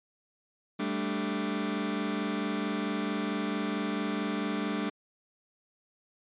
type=chord; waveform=sawtooth; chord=G suspended second; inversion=none; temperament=just; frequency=196 / 220.5 / 294 Hz; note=G3 / A3 / D4; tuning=0 / +4 / +2 cents; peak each=-30 / -30 / -29 dBFS; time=0.79-4.9 s; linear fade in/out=10 ms; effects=resampled to 8000 Hz